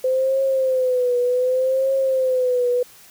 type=tone with vibrato; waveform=sine; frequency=513 Hz; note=C5; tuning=34 cents flat; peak=-16 dBFS; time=0.04-2.83 s; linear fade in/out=5 ms; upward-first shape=triangle; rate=0.66 Hz; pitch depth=89 cents each way; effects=white hiss -47 dBFS RMS until 3.1 s